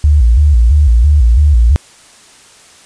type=tone with vibrato; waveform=sine; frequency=65.41 Hz; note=C2; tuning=in tune; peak=-4 dBFS; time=0.04-1.76 s; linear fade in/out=0 ms; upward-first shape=square; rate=3 Hz; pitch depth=210 cents each way; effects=white hiss -41 dBFS RMS until 2.85 s + resampled to 22050 Hz